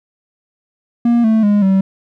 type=tone with pitch steps; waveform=triangle; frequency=236.5 / 220.7 / 205.9 / 192.1 Hz; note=A#3 / A3 / G#3 / G3; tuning=+25 / +5 / -15 / -35 cents; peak=-7 dBFS; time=1.05-1.81 s; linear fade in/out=5 ms; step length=190 ms; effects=none